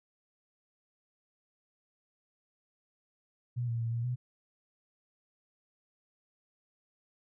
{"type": "tone with pitch steps", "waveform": "sine", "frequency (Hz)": [121.4, 116.4, 115.2, 117.3, 124.1], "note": ["B2", "A#2", "A#2", "A#2", "B2"], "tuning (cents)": [-29, -2, -20, 11, 9], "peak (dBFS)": -30, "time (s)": [3.56, 4.16], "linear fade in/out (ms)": 20, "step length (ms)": 120, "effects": []}